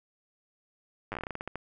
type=slowing click train; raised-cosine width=0.5 ms; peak=-20 dBFS; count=14; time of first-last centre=1.12-1.556 s; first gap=9 ms; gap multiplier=1.2; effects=none